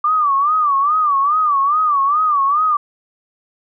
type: tone with vibrato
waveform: sine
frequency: 1174.7 Hz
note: D6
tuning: in tune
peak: -12 dBFS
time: 0.04-2.77 s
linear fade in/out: 5 ms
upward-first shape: sine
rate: 2.4 Hz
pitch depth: 130 cents each way
effects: none